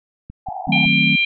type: click train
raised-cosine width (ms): 5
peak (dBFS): -22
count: 4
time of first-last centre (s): 0.3-0.861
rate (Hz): 5.35
type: band-pass noise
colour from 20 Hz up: white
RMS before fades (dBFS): -28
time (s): 0.46-0.86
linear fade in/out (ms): 10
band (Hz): 720 to 820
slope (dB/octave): 96
type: chord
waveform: sine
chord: D# diminished seventh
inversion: none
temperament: equal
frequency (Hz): 155.56 / 185 / 220 / 261.6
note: D#3 / F#3 / A3 / C4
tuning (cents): 0 / 0 / 0 / 0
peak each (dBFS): -22 / -21 / -22 / -23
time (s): 0.67-1.16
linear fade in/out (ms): 10
type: harmonic tone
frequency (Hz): 795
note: G5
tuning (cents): +24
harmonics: 3 / 4 / 5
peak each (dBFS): -15 / -22 / -29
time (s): 0.72-1.25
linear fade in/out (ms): 5
effects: none